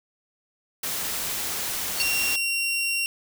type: noise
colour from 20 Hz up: white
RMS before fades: -29 dBFS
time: 0.83-2.36 s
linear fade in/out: 5 ms
type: tone with exponential growth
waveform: sine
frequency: 4449 Hz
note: C#8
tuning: 5 cents sharp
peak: -20 dBFS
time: 1.92-2.02 s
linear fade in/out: 1 ms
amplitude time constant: 20 ms
type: tone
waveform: sawtooth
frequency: 2749 Hz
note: F7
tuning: 28 cents flat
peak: -20 dBFS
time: 2-3.06 s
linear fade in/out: 0 ms
effects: none